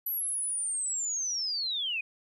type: linear sweep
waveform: sine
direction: down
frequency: 11920 to 2436 Hz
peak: -29 dBFS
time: 0.06-2.01 s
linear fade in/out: 5 ms
effects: 11-bit